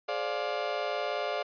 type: chord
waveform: 35% pulse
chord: D half-diminished seventh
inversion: second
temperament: just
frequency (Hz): 422.9 / 528.6 / 587.3 / 704.8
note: Ab4 / C5 / D5 / F5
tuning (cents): +31 / +18 / 0 / +16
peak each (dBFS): -36 / -36 / -32 / -33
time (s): 0.08-1.43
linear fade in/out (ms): 10
effects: resampled to 11025 Hz